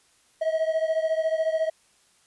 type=beating tone pair; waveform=triangle; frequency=636 / 650 Hz; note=D#5 / E5; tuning=+38 / -24 cents; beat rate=14 Hz; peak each=-22 / -25 dBFS; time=0.41-1.7 s; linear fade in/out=10 ms; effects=white hiss -62 dBFS RMS until 2.26 s + resampled to 24000 Hz